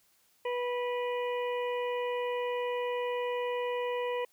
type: harmonic tone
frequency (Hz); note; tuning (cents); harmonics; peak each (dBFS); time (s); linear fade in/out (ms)
490; B4; -14; 1 / 2 / 4 / 5 / 6; -31 / -37 / -43 / -45 / -47; 0.45-4.25; 5
effects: white hiss -68 dBFS RMS until 4.32 s